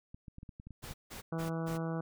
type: clicks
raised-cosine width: 5 ms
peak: -35 dBFS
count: 10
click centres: 0.145 / 0.282 / 0.384 / 0.431 / 0.492 / 0.599 / 0.67 / 0.707 / 0.841 / 0.911 s
type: noise bursts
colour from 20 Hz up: pink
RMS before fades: -46 dBFS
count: 4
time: 0.82-1.78 s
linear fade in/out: 20 ms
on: 120 ms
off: 160 ms
type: harmonic tone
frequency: 163.8 Hz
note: E3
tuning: 11 cents flat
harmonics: 1 / 2 / 3 / 4 / 5 / 6 / 7 / 8 / 9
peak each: -35 / -41 / -42 / -45 / -48 / -52 / -49 / -52 / -51 dBFS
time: 1.32-2.01 s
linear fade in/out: 5 ms
effects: none